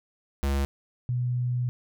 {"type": "tone pair in turn", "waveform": ["square", "sine"], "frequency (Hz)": [69.3, 123.48], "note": ["C#2", "B2"], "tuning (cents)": [0, 0], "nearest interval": "minor seventh", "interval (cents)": 1000, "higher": "second", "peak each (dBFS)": -24, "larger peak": "neither", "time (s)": [[0.43, 0.65], [1.09, 1.69]], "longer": "second", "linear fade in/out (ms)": 0, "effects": []}